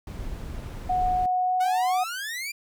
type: noise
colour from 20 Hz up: brown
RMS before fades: -34 dBFS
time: 0.07-1.26 s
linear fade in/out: 2 ms
type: tone with pitch glide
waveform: sine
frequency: 733 to 737.7 Hz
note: F#5 to F#5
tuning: -16 to -5 cents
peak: -21 dBFS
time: 0.89-2.04 s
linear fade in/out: 10 ms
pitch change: +11 cents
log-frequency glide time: 1.45-1.55 s
type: exponential sweep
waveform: sawtooth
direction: up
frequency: 720 to 2417 Hz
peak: -27 dBFS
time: 1.6-2.52 s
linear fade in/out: 10 ms
effects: none